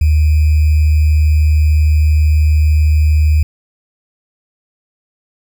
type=tone with sample-and-hold; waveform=sine; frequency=76.5 Hz; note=D#2; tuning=29 cents flat; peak=-7 dBFS; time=0.01-3.43 s; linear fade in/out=5 ms; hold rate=2450 Hz; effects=none